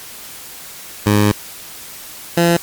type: tone pair in turn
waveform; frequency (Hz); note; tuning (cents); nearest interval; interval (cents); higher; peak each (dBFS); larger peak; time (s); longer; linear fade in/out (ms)
15% pulse; 103.83 / 170.58; G#2 / F3; 0 / -40; major sixth; 860; second; -4; neither; 1.06-1.32 / 2.37-2.57; first; 5
effects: white hiss -34 dBFS RMS until 2.62 s + MP3 96 kbps